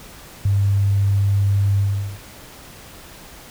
sine tone with ADSR envelope, 99.6 Hz, G2, 28 cents sharp, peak -12 dBFS, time 0.45-2.2 s, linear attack 6 ms, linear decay 10 ms, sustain -2 dB, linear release 410 ms, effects pink hiss -41 dBFS RMS until 3.5 s

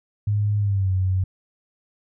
sine tone with pitch glide, 103.83 to 93.58 Hz, G#2 to F#2, 0 to +20 cents, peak -18 dBFS, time 0.27-1.24 s, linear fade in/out 5 ms, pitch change -180 cents, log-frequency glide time 0.58-0.92 s, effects none

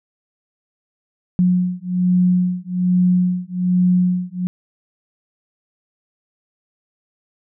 sine beating tone pair, 180 / 181.2 Hz, F#3 / F#3, -47 / -36 cents, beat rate 1.2 Hz, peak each -17 dBFS, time 1.39-4.47 s, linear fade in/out 0 ms, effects none

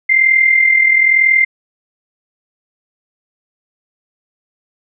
sine tone with amplitude modulation, 2093 Hz, C7, in tune, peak -5 dBFS, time 0.09-1.45 s, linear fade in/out 10 ms, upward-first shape sine, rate 41 Hz, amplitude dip 60%, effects none

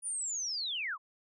sine linear sweep, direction down, 9740 to 994 Hz, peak -33 dBFS, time 0.02-0.98 s, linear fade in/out 50 ms, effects none

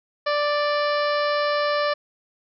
harmonic tone, 587.3 Hz, D5, in tune, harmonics 1 / 2 / 3 / 4 / 5 / 6 / 7 / 8 / 9, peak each -22 / -25 / -29 / -35 / -37 / -41 / -36 / -38 / -38 dBFS, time 0.26-1.94 s, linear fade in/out 10 ms, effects none

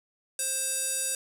square tone with band-pass filter, 529 Hz, C5, 19 cents sharp, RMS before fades -30 dBFS, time 0.39-1.15 s, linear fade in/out 2 ms, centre 8900 Hz, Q 3.6, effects 8-bit

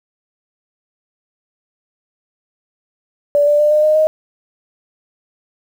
sine tone with pitch steps, 580 / 588.4 / 597 / 605.7 / 614.5 / 623.4 Hz, D5 / D5 / D5 / D#5 / D#5 / D#5, -22 / +3 / +28 / -47 / -22 / +3 cents, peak -9 dBFS, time 3.35-4.07 s, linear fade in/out 0 ms, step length 120 ms, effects 7-bit

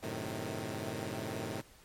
10% pulse chord, F# diminished seventh, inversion none, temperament equal with one note detuned, 93.79 / 110 / 130.81 / 155.56 Hz, F#2 / A2 / C3 / Eb3, +24 / 0 / 0 / 0 cents, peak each -36 / -32 / -35 / -35 dBFS, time 0.02-1.62 s, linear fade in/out 20 ms, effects pink hiss -60 dBFS RMS until 1.84 s + MP3 64 kbps

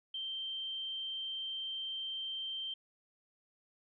sine tone, 3136 Hz, G7, in tune, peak -37 dBFS, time 0.14-2.74 s, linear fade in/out 5 ms, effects none

